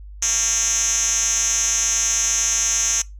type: tone with band-pass filter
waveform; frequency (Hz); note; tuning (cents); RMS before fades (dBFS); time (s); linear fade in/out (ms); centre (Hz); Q
5% pulse; 228.7; A#3; -33; -20; 0.22-3.02; 5; 6200; 6.8
effects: noise-tail reverb RT60 0.2 s tail -21 dB re dry + added 50 Hz sine -35 dBFS peak until 3.19 s